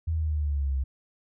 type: exponential sweep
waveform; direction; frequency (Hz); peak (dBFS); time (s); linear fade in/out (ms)
sine; down; 82.41 to 65.41; -24; 0.07-0.84; 10
effects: none